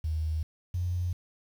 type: tone pair in turn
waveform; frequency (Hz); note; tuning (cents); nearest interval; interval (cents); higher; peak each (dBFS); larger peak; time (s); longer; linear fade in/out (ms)
sine; 78.8 / 88.86; D#2 / F2; +23 / +31; major second; 208; second; -27; neither; 0.04-0.43 / 0.74-1.13; neither; 5
effects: 9-bit